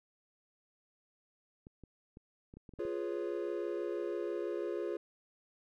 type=clicks; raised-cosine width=3 ms; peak=-38 dBFS; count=9; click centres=1.669 / 1.837 / 2.171 / 2.539 / 2.57 / 2.692 / 2.737 / 2.789 / 2.852 s
type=chord; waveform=triangle; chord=C# dominant seventh; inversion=first; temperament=equal; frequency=349.2 / 415.3 / 493.9 / 554.4 Hz; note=E#4 / G#4 / B4 / C#5; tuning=0 / 0 / 0 / 0 cents; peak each=-36 / -37 / -42 / -41 dBFS; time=2.79-4.97 s; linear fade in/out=5 ms
effects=none